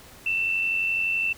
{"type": "tone with amplitude modulation", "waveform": "sine", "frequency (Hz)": 2676, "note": "E7", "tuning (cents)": 25, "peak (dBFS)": -20, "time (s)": [0.26, 1.33], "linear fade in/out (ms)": 5, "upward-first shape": "sine", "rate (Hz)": 91.8, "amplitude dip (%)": 45, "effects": ["pink hiss -48 dBFS RMS until 1.37 s"]}